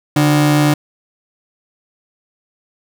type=ring-modulated tone; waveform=45% pulse; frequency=221.8 Hz; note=A3; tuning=14 cents sharp; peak=-7 dBFS; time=0.16-0.74 s; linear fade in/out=5 ms; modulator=76.8 Hz; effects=none